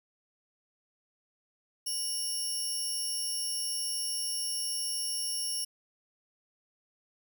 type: tone pair together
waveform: 20% pulse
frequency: 2910 / 5493 Hz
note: F#7 / F8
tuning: -29 / -30 cents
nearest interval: major seventh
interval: 1099 cents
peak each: -38 / -26 dBFS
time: 1.86-5.65 s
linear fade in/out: 10 ms
effects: none